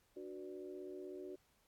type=harmonic tone with a mistuned harmonic; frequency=98 Hz; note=G2; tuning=in tune; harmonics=3 / 4 / 5 / 6; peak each=-53 / -47 / -58 / -56 dBFS; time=0.16-1.36 s; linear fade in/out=10 ms; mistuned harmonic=4; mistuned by=-100 cents; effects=pink hiss -75 dBFS RMS until 1.67 s + AAC 64 kbps